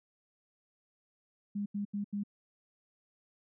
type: tone bursts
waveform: sine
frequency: 203.6 Hz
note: G#3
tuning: 34 cents flat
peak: -32 dBFS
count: 4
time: 1.55-2.236 s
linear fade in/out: 10 ms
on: 110 ms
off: 82 ms
effects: none